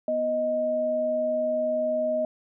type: tone pair together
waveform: sine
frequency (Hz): 244.9 / 624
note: B3 / D#5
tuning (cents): -14 / +5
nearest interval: octave + major third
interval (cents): 1619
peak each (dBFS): -33 / -23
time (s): 0.08-2.25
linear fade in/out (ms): 2
effects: none